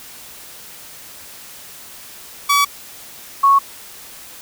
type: tone pair in turn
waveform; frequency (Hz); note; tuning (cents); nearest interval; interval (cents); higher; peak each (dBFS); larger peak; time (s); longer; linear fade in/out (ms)
sawtooth / sine; 1140 / 1105.6; C#6 / C#6; +48 / -5; minor second; 53; first; -8; neither; 2.49-2.65 / 3.43-3.59; neither; 10
effects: white hiss -38 dBFS RMS until 4.41 s